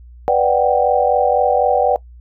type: chord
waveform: sine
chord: G major seventh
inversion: first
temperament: equal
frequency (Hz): 493.9 / 587.3 / 740 / 784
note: B4 / D5 / F#5 / G5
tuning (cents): 0 / 0 / 0 / 0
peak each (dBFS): -17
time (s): 0.28-1.96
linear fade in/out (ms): 0
effects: noise-tail reverb RT60 0.1 s tail -21 dB re dry + added 60 Hz sine -37 dBFS peak until 2.2 s